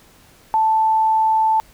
sine tone, 880 Hz, A5, in tune, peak -13 dBFS, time 0.54-1.6 s, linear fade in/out 0 ms, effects pink hiss -50 dBFS RMS until 1.73 s

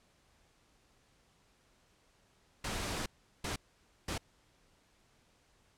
pink noise bursts at uneven times, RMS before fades -37 dBFS, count 3, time 2.64-3.06 / 3.44-3.56 / 4.08-4.18 s, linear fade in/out 5 ms, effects pink hiss -69 dBFS RMS until 5.77 s + low-pass 9000 Hz 12 dB/octave

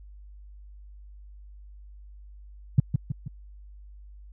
sine tone with echo, 133.8 Hz, C3, 39 cents sharp, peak -11 dBFS, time 2.78-2.8 s, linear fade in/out 5 ms, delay 160 ms, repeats 3, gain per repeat -6 dB, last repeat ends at 3.28 s, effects added 50 Hz sine -44 dBFS peak until 4.32 s

